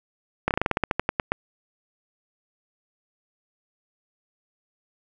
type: slowing click train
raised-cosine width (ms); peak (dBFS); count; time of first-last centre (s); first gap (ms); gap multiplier
0.5; -6; 14; 0.48-1.32; 28; 1.13
effects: none